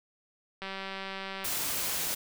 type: click train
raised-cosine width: 0.3 ms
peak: -22 dBFS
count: 161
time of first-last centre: 0.62-1.449 s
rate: 193 Hz
type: noise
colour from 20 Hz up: white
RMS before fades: -32 dBFS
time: 1.44-2.15 s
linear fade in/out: 10 ms
effects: none